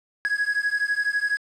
triangle beating tone pair, 1661.2 / 1673.2 Hz, G#6 / G#6, 0 / +12 cents, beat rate 12 Hz, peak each -23 dBFS, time 0.25-1.37 s, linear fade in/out 0 ms, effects resampled to 24000 Hz + 8-bit

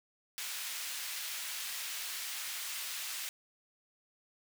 pink high-pass noise, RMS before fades -40 dBFS, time 0.38-3.29 s, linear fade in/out 0 ms, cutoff 2100 Hz, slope 12 dB/octave, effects none

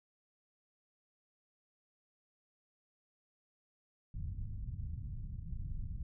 pink low-pass noise, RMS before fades -41 dBFS, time 4.14-6.03 s, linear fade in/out 5 ms, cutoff 140 Hz, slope 24 dB/octave, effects none

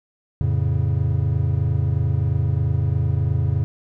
triangle chord, F augmented, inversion none, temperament equal with one note detuned, 87.31 / 110.38 / 138.59 Hz, F2 / A2 / C#3, 0 / +6 / 0 cents, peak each -20 dBFS, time 0.41-3.64 s, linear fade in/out 0 ms, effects none

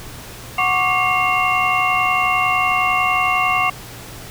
sine tone cluster, 738 / 1099 / 1170 / 2147 / 2762 Hz, F#5 / C#6 / D6 / C7 / F7, -5 / -15 / -7 / +44 / -20 cents, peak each -21 dBFS, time 0.58-3.7 s, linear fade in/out 5 ms, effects added 119 Hz sine -40 dBFS peak until 4.3 s + pink hiss -36 dBFS RMS until 4.3 s

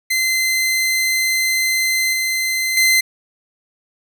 sawtooth tone with level steps, 2066 Hz, C7, 22 cents flat, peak -12 / -14 / -8 dBFS, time 0.1-3.01 s, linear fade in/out 10 ms, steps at 2.13 / 2.77 s, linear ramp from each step 2 ms, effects none

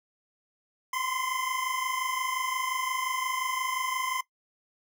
25% pulse tone pair together, 1020.8 / 1046.5 Hz, C6 / C6, -43 / 0 cents, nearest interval unison, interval 43 cents, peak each -28 dBFS, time 0.93-4.21 s, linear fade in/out 5 ms, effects noise-tail reverb RT60 0.1 s tail -18 dB re dry

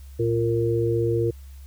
harmonic tone, 115.5 Hz, A#2, 16 cents flat, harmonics 1 / 3 / 4, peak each -24 / -24 / -24 dBFS, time 0.19-1.31 s, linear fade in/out 10 ms, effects added 68 Hz sine -39 dBFS peak until 1.66 s + white hiss -57 dBFS RMS until 1.66 s

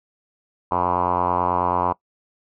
5% pulse tone with low-pass filter, 89.2 Hz, F2, 37 cents sharp, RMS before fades -21 dBFS, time 0.71-1.93 s, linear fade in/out 10 ms, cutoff 1000 Hz, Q 5, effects noise-tail reverb RT60 0.1 s tail -22 dB re dry

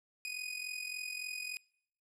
sawtooth tone with amplitude modulation, 2488 Hz, D#7, 1 cent flat, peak -32 dBFS, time 0.25-1.57 s, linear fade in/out 0 ms, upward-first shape sine, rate 43.5 Hz, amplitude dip 70%, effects noise-tail reverb RT60 0.7 s tail -25 dB re dry + low-pass 12000 Hz 12 dB/octave

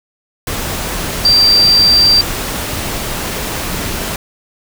sine tone in noise, 4699 Hz, D8, in tune, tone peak -6 dBFS, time 1.25-2.21 s, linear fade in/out 2 ms, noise pink, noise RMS -20 dBFS, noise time 0.47-4.16 s, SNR +11 dB, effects none

